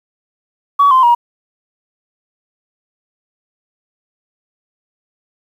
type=tone with pitch steps; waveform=sine; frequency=1132 / 1038 / 951.9 Hz; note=C#6 / C6 / A#5; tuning=+36 / -14 / +36 cents; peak=-5 dBFS; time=0.79-1.15 s; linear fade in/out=10 ms; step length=120 ms; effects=tanh soft clip ceiling -2 dBFS + 7-bit